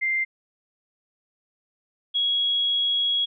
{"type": "tone pair in turn", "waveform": "sine", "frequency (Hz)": [2093, 3322], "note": ["C7", "G#7"], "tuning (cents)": [0, 0], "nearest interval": "minor sixth", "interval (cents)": 800, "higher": "second", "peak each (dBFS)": [-21, -20], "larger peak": "second", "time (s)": [[0.01, 0.25], [2.14, 3.26]], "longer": "second", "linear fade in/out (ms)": 20, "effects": []}